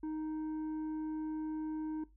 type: tone with tanh clipping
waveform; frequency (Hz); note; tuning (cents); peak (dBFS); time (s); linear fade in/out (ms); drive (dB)
sine; 311.1; D#4; 0; -37; 0.03-2.04; 5; 6
effects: noise-tail reverb RT60 0.2 s tail -18 dB re dry + added 50 Hz sine -60 dBFS peak until 2.16 s